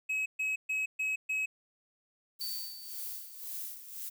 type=tone bursts; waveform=triangle; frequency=2558 Hz; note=D#7; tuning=47 cents sharp; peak=-28 dBFS; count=5; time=0.09-1.46 s; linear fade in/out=10 ms; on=170 ms; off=130 ms
type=noise with tremolo; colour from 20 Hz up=violet; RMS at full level=-39 dBFS; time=2.39-4.1 s; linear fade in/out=20 ms; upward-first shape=sine; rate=1.9 Hz; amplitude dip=70%
type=tone with exponential decay; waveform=sine; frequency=4547 Hz; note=C#8; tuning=43 cents sharp; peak=-35 dBFS; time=2.41-3.7 s; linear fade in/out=1 ms; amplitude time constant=280 ms
effects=none